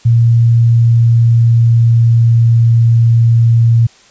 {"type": "tone with pitch glide", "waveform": "sine", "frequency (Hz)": [116.7, 115.96], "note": ["A#2", "A#2"], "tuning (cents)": [2, -9], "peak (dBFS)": -5, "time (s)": [0.05, 3.87], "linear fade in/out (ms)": 10, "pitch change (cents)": -11, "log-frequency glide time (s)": [0.57, 2.64], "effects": ["white hiss -44 dBFS RMS until 4.1 s", "resampled to 16000 Hz"]}